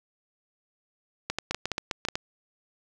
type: clicks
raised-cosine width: 0.2 ms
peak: -11 dBFS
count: 11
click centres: 1.3 / 1.386 / 1.51 / 1.546 / 1.656 / 1.717 / 1.781 / 1.912 / 2.051 / 2.086 / 2.155 s
effects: none